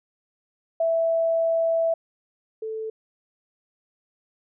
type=tone pair in turn; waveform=sine; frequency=659.3 / 440 Hz; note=E5 / A4; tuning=0 / 0 cents; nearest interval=perfect fifth; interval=700 cents; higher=first; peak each=-19 / -28 dBFS; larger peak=first; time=0.8-1.94 / 2.62-2.9 s; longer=first; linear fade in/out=5 ms; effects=none